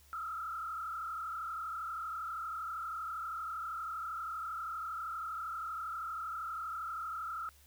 sine tone with frequency modulation, 1318.5 Hz, E6, in tune, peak -37 dBFS, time 0.13-7.49 s, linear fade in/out 0 ms, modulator 32.6 Hz, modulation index 2, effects added 71 Hz sine -62 dBFS peak until 7.66 s + white hiss -64 dBFS RMS until 7.66 s

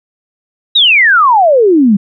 sine exponential sweep, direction down, 3927 to 190 Hz, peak -4 dBFS, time 0.75-1.97 s, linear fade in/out 10 ms, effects none

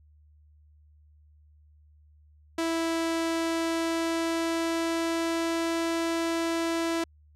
sawtooth tone with pitch glide, 329.6 to 331.9 Hz, E4 to E4, 0 to +12 cents, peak -22 dBFS, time 2.58-7.04 s, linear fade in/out 5 ms, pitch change +12 cents, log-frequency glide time 3.34-5.82 s, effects added 75 Hz sine -55 dBFS peak until 7.35 s + low-pass 10000 Hz 12 dB/octave

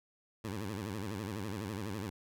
15% pulse tone with vibrato, 102.1 Hz, G#2, 29 cents flat, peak -31 dBFS, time 0.44-2.1 s, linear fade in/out 5 ms, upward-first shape sine, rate 12 Hz, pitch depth 180 cents each way, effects none

